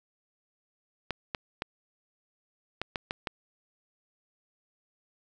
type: clicks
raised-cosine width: 0.3 ms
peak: -15 dBFS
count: 7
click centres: 1.107 / 1.348 / 1.621 / 2.816 / 2.958 / 3.109 / 3.272 s
effects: none